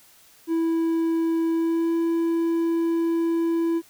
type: tone with pitch glide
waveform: triangle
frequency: 328.9 to 332.9 Hz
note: E4 to E4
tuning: -4 to +17 cents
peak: -18 dBFS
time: 0.47-3.82 s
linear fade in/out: 50 ms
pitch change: +21 cents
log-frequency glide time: 1.53-1.94 s
effects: white hiss -54 dBFS RMS until 3.89 s